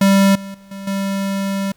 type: tone with level steps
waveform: square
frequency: 196 Hz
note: G3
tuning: in tune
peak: -10 / -29 / -42 / -29 / -19 dBFS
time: 0.01-1.72 s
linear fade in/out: 5 ms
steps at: 0.35 / 0.54 / 0.71 / 0.87 s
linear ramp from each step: 5 ms
effects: pink hiss -57 dBFS RMS until 1.76 s